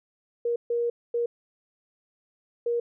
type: tone bursts at uneven times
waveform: sine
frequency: 473.1 Hz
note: A#4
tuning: 26 cents sharp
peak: -23 dBFS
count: 4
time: 0.45-0.56 / 0.7-0.9 / 1.14-1.26 / 2.66-2.8 s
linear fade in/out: 5 ms
effects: none